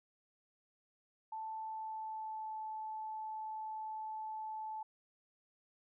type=tone with pitch glide; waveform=sine; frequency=880 to 870.4 Hz; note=A5 to A5; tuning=0 to -19 cents; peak=-40 dBFS; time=1.32-4.83 s; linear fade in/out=5 ms; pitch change=-19 cents; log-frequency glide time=1.53-2.59 s; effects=none